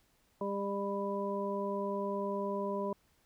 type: harmonic tone with a mistuned harmonic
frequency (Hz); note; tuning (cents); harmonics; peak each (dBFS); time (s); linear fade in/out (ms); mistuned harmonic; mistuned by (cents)
200; G3; +35; 1 / 2 / 3 / 5; -38 / -37 / -38 / -39; 0.41-2.93; 2; 5; -17
effects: pink hiss -71 dBFS RMS until 3.25 s